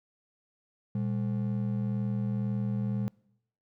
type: ring-modulated tone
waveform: triangle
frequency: 160 Hz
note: D#3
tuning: 49 cents sharp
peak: -23 dBFS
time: 0.95-3.08 s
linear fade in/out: 0 ms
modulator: 41 Hz
effects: noise-tail reverb RT60 0.8 s tail -25 dB re dry